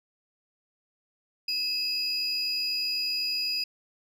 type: tone pair together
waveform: sine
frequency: 2605 / 4914 Hz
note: E7 / D#8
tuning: -21 / -22 cents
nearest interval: major seventh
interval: 1099 cents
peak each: -32 / -25 dBFS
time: 1.48-3.64 s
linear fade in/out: 5 ms
effects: tanh soft clip ceiling -24 dBFS